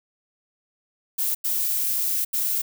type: noise bursts at uneven times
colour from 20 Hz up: violet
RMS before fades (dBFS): -24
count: 3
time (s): 1.18-1.35 / 1.44-2.25 / 2.33-2.62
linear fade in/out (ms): 10
effects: none